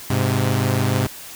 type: tone pair together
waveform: sawtooth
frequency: 102.7 / 129.39 Hz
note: G#2 / C3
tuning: -19 / -19 cents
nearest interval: major third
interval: 400 cents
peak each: -16 dBFS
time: 0.1-1.07 s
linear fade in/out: 5 ms
effects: white hiss -37 dBFS RMS until 1.35 s